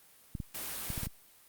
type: clicks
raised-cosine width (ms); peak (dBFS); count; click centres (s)
5; -25; 6; 0.352 / 0.402 / 0.903 / 0.978 / 1.033 / 1.07
type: noise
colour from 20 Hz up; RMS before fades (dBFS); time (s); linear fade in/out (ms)
white; -39; 0.54-1.07; 10
effects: white hiss -60 dBFS RMS until 1.48 s + Opus 32 kbps